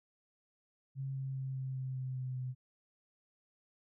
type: tone with pitch steps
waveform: sine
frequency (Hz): 135.1 / 134.01 / 132.93 / 131.86 / 130.8 / 129.75 / 128.7 / 127.66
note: C#3 / C3 / C3 / C3 / C3 / C3 / C3 / C3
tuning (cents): -44 / +42 / +28 / +14 / 0 / -14 / -28 / -42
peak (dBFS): -36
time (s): 0.95-2.55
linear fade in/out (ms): 50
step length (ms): 200
effects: none